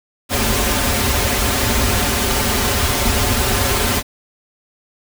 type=noise with comb filter; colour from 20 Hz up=pink; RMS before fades=-17 dBFS; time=0.29-4.03 s; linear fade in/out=50 ms; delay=6.2 ms; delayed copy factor=-1; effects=none